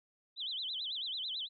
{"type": "tone with vibrato", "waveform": "sine", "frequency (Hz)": 3492, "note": "A7", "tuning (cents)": -14, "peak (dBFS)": -36, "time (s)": [0.36, 1.49], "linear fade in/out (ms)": 50, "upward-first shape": "sine", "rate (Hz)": 9.1, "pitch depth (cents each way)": 260, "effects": []}